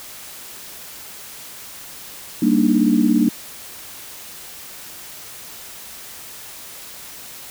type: chord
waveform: sine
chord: Eb major seventh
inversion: first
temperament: equal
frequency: 196 / 233.1 / 293.7 / 311.1 Hz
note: G3 / Bb3 / D4 / Eb4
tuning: 0 / 0 / 0 / 0 cents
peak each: -20 / -16 / -18 / -22 dBFS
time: 2.42-3.29 s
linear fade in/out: 5 ms
effects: white hiss -37 dBFS RMS until 7.5 s